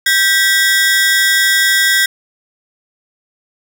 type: ring-modulated tone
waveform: sawtooth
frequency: 1760 Hz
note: A6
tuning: in tune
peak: -3 dBFS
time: 0.06-2.06 s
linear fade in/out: 5 ms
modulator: 184 Hz
effects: none